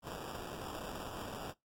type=noise with sample-and-hold; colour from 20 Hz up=white; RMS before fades=-44 dBFS; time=0.02-1.54 s; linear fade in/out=50 ms; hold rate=2100 Hz; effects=noise-tail reverb RT60 0.2 s tail -23 dB re dry + AAC 64 kbps